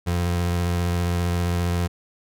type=tone with vibrato; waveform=30% pulse; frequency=87.31 Hz; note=F2; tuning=in tune; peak=-18 dBFS; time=0.06-1.88 s; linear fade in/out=20 ms; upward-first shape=sine; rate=15 Hz; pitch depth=22 cents each way; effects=none